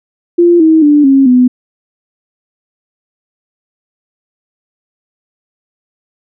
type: tone with pitch steps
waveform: sine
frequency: 345.8 / 318.9 / 294.2 / 271.3 / 250.2 Hz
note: F4 / D#4 / D4 / C#4 / B3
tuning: -17 / +43 / +3 / -37 / +23 cents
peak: -3 dBFS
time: 0.38-1.48 s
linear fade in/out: 10 ms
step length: 220 ms
effects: none